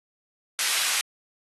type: high-pass noise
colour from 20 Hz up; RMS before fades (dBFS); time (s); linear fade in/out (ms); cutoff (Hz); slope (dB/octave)
pink; -25; 0.59-1.01; 0; 1800; 12
effects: AAC 32 kbps